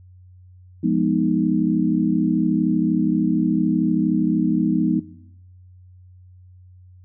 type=chord; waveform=sine; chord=F half-diminished seventh; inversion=none; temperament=equal; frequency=174.61 / 207.7 / 246.9 / 311.1 Hz; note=F3 / Ab3 / Cb4 / Eb4; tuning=0 / 0 / 0 / 0 cents; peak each=-22 dBFS; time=0.83-5 s; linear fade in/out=10 ms; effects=noise-tail reverb RT60 0.9 s tail -19 dB re dry + added 91 Hz sine -44 dBFS peak until 7.04 s